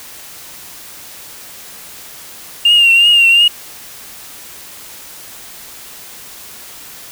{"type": "tone with vibrato", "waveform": "sine", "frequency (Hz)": 2794, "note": "F7", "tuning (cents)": 0, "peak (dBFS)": -4, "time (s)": [2.65, 3.48], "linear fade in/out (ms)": 5, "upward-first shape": "triangle", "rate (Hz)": 2.8, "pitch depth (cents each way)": 58, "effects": ["tanh soft clip ceiling -3 dBFS", "white hiss -34 dBFS RMS until 7.11 s"]}